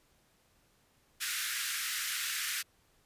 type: high-pass noise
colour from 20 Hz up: pink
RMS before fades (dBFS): -35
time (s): 1.2-2.63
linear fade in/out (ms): 20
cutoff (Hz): 1400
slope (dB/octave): 48
effects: pink hiss -69 dBFS RMS until 3.05 s + resampled to 32000 Hz